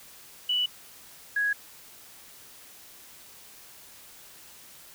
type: tone pair in turn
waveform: sine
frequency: 2960 / 1661.2 Hz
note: F#7 / G#6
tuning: 0 / 0 cents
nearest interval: minor seventh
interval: 1000 cents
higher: first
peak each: -23 / -23 dBFS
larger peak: neither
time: 0.49-0.66 / 1.36-1.53 s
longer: neither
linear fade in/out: 5 ms
effects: white hiss -50 dBFS RMS until 4.94 s